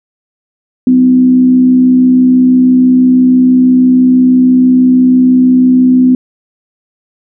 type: tone with frequency modulation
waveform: sine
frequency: 254 Hz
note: B3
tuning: 49 cents sharp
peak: -3 dBFS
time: 0.87-6.15 s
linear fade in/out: 2 ms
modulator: 66.1 Hz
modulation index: 0.3
effects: none